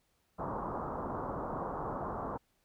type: low-pass noise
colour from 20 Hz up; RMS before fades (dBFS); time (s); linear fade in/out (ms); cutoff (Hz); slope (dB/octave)
white; -38; 0.38-2.38; 20; 1200; 48
effects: pink hiss -75 dBFS RMS until 2.64 s